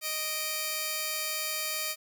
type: tone pair together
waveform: 5% pulse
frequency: 622.2 / 2349 Hz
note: D#5 / D7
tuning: 0 / 0 cents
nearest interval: octave + major seventh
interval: 2300 cents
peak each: -23 dBFS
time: 0.01-1.96 s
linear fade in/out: 50 ms
effects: none